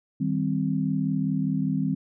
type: chord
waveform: sine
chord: C minor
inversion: first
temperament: just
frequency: 156.98 / 196.22 / 261.6 Hz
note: Eb3 / G3 / C4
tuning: +16 / +2 / 0 cents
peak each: -27 dBFS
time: 0.2-1.95 s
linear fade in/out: 10 ms
effects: none